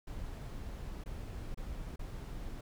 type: noise with dropouts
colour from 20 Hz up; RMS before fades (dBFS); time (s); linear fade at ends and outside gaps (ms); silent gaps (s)
brown; -42; 0.07-2.61; 5; 1.039-1.059 / 1.546-1.573 / 1.96-1.992
effects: none